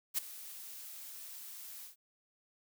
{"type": "noise with ADSR envelope", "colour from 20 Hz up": "blue", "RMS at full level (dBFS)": -31, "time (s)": [0.14, 1.96], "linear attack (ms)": 39, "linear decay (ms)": 12, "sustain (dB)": -17, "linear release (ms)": 120, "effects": []}